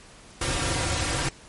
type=noise with comb filter; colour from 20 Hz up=pink; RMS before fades=-26 dBFS; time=0.41-1.29 s; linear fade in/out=5 ms; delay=4.7 ms; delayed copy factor=-0.8; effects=pink hiss -49 dBFS RMS until 1.48 s + MP3 48 kbps